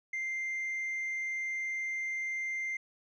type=tone with tanh clipping; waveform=sine; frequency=2093 Hz; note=C7; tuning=in tune; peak=-33 dBFS; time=0.13-2.77 s; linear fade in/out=5 ms; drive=1 dB; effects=none